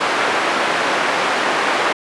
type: band-pass noise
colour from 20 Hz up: white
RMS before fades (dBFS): -18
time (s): 0-1.93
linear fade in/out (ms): 10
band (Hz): 330 to 1700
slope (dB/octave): 12
effects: resampled to 24000 Hz